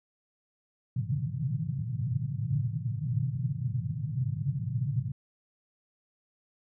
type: band-pass noise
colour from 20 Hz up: pink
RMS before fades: -31 dBFS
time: 0.96-5.12 s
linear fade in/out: 5 ms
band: 110 to 150 Hz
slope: 48 dB/octave
effects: none